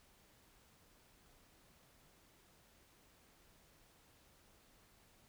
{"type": "silence", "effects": ["pink hiss -68 dBFS RMS until 5.28 s"]}